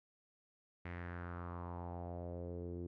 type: tone with low-pass filter sweep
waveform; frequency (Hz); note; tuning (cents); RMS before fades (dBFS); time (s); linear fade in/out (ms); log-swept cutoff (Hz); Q
sawtooth; 87.31; F2; 0; -45; 0.85-2.87; 5; 2100 to 350; 3.6
effects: none